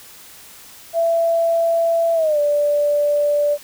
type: tone with pitch glide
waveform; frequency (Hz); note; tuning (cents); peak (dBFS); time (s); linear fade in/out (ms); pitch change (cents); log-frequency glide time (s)
sine; 668 to 584.9; E5 to D5; +23 to -7; -14; 0.93-3.58; 50; -230; 2.14-2.39
effects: white hiss -42 dBFS RMS until 3.63 s